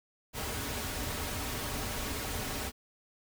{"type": "noise with comb filter", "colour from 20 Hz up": "pink", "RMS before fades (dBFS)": -36, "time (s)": [0.33, 2.72], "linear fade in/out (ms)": 50, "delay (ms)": 5.8, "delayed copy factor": -0.5, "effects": []}